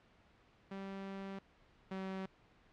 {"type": "tone pair in turn", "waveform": "sawtooth", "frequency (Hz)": [194.8, 190.46], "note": ["G3", "G3"], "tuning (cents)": [-11, -50], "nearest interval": "unison", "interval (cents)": 39, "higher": "first", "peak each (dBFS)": [-39, -36], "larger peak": "second", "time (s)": [[0.71, 1.39], [1.91, 2.26]], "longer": "first", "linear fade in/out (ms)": 5, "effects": ["pink hiss -67 dBFS RMS until 2.72 s", "low-pass 3000 Hz 12 dB/octave"]}